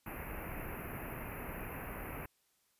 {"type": "band-stop noise", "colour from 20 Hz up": "pink", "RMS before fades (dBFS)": -43, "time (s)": [0.06, 2.26], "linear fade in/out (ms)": 5, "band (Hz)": [2700, 11000], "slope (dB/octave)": 96, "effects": ["white hiss -75 dBFS RMS until 2.79 s", "resampled to 32000 Hz"]}